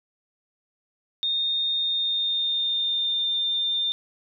sine tone with pitch glide, 3670 to 3605 Hz, A#7 to A7, -28 to +41 cents, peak -22 dBFS, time 1.23-3.92 s, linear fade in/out 0 ms, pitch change -31 cents, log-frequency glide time 1.74-3.31 s, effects none

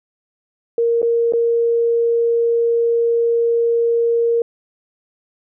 sine tone with dropouts, 466.2 Hz, A#4, in tune, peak -13 dBFS, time 0.78-4.42 s, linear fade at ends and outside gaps 2 ms, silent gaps 1.018-1.028 / 1.324-1.335 s, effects none

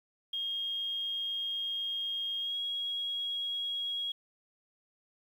sine tone with pitch glide, 3246 to 3303 Hz, G#7 to G#7, -40 to -10 cents, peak -32 dBFS, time 0.33-4.12 s, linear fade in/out 5 ms, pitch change +30 cents, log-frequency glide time 2.4-2.56 s, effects 10-bit

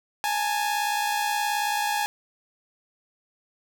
sawtooth tone pair together, 830.6 / 889.3 Hz, G#5 / A5, 0 / +18 cents, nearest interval minor second, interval 118 cents, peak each -21 / -26 dBFS, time 0.24-2.06 s, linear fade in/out 0 ms, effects none

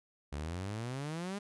sawtooth exponential sweep, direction up, 69.3 to 207.5 Hz, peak -33 dBFS, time 0.32-1.39 s, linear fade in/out 10 ms, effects resampled to 24000 Hz

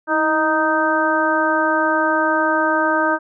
harmonic tone with a mistuned harmonic, 311.1 Hz, D#4, in tune, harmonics 1 / 2 / 3 / 4 / 5, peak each -22 / -21 / -21 / -22 / -20 dBFS, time 0.07-3.19 s, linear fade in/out 50 ms, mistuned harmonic 1, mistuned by +51 cents, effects none

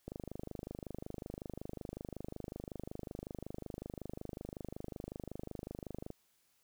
click train, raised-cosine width 2 ms, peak -29 dBFS, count 154, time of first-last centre 0.08-6.104 s, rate 25.4 Hz, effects white hiss -74 dBFS RMS until 6.63 s

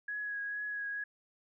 sine tone with vibrato, 1667 Hz, G#6, 6 cents sharp, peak -35 dBFS, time 0.08-1.04 s, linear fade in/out 5 ms, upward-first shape triangle, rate 2.2 Hz, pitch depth 22 cents each way, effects none

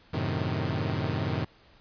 sawtooth chord, F# diminished seventh, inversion none, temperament equal, 92.5 / 110 / 130.81 / 155.56 Hz, F#2 / A2 / C3 / Eb3, 0 / 0 / 0 / 0 cents, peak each -29 dBFS, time 0.13-1.45 s, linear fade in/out 10 ms, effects pink hiss -58 dBFS RMS until 1.8 s + resampled to 11025 Hz

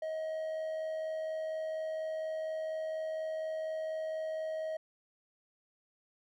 triangle tone with amplitude modulation, 633 Hz, D#5, 30 cents sharp, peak -31 dBFS, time 0.02-4.77 s, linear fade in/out 5 ms, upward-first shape sine, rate 84.2 Hz, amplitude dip 30%, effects none

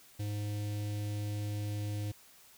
square tone with notch filter, 103.83 Hz, G#2, in tune, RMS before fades -36 dBFS, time 0.19-2.12 s, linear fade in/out 10 ms, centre 1200 Hz, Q 0.55, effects white hiss -59 dBFS RMS until 2.57 s

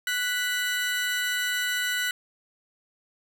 30% pulse tone pair together, 1480 / 1975.6 Hz, F#6 / B6, 0 / 0 cents, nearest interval perfect fourth, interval 500 cents, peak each -24 / -27 dBFS, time 0.07-2.11 s, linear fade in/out 2 ms, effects none

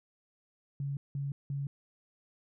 sine tone bursts, 140 Hz, C#3, 18 cents sharp, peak -32 dBFS, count 3, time 0.8-1.67 s, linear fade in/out 2 ms, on 170 ms, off 180 ms, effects none

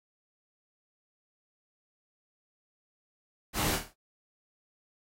pink noise with echo, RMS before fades -31 dBFS, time 3.53-3.79 s, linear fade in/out 50 ms, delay 26 ms, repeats 6, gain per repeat -5 dB, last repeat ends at 3.946 s, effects AAC 48 kbps

